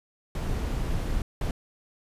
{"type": "noise bursts at uneven times", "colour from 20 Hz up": "brown", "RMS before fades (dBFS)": -28, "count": 2, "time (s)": [[0.35, 1.22], [1.41, 1.51]], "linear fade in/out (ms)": 2, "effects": ["resampled to 32000 Hz"]}